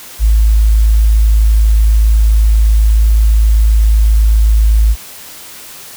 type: tone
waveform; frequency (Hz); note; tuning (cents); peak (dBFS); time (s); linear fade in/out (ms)
sine; 53.9; A1; -35; -5; 0.19-4.96; 50
effects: white hiss -32 dBFS RMS until 5.96 s